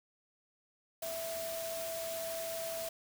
sine tone in noise, 659.3 Hz, E5, in tune, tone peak -38 dBFS, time 1.02-2.89 s, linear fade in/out 5 ms, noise white, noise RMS -43 dBFS, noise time 1.02-2.89 s, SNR +2 dB, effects none

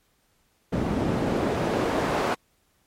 pink noise with band-pass filter sweep, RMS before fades -25 dBFS, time 0.72-2.35 s, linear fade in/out 10 ms, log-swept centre 210 to 700 Hz, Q 0.81, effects pink hiss -67 dBFS RMS until 2.86 s + MP3 64 kbps

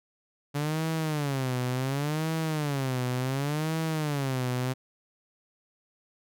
sawtooth tone with vibrato, 142.1 Hz, C#3, 43 cents sharp, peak -23 dBFS, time 0.54-4.74 s, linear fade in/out 20 ms, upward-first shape sine, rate 0.69 Hz, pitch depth 220 cents each way, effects none

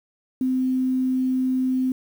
sine tone with quantisation, 257.9 Hz, C4, 25 cents flat, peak -19 dBFS, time 0.41-1.92 s, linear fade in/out 2 ms, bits 8, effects none

